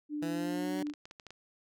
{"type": "tone with pitch glide", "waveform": "sine", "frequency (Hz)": [297.5, 295.6], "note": ["D4", "D4"], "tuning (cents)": [22, 11], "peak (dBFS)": -33, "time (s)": [0.09, 0.94], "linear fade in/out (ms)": 50, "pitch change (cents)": -11, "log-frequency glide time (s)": [0.32, 0.73]}
{"type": "linear sweep", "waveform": "15% pulse", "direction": "up", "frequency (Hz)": [164.3, 190], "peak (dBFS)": -30, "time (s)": [0.22, 0.83], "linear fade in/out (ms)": 5}
{"type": "clicks", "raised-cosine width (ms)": 0.2, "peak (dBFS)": -31, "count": 9, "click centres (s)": [0.791, 0.869, 0.899, 0.937, 1.055, 1.111, 1.198, 1.267, 1.306]}
{"effects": []}